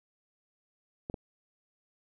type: clicks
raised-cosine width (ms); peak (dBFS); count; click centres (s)
2; -23; 2; 1.099 / 1.142
effects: none